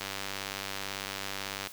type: click train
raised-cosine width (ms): 0.2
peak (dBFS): -17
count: 164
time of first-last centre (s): 0.01-1.672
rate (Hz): 98.1
effects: white hiss -48 dBFS RMS until 1.72 s